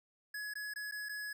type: tone with dropouts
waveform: square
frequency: 1687 Hz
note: G#6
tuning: 27 cents sharp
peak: -40 dBFS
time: 0.34-1.33 s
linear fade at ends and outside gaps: 5 ms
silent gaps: 0.538-0.554 / 0.738-0.759 / 0.913-0.921 / 1.088-1.092 s
effects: none